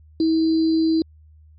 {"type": "tone with sample-and-hold", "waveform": "sine", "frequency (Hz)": 322.1, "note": "E4", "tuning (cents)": -40, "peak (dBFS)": -15, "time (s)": [0.2, 1.02], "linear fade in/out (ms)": 2, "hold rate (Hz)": 4410, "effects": ["added 77 Hz sine -46 dBFS peak until 1.58 s", "MP3 32 kbps"]}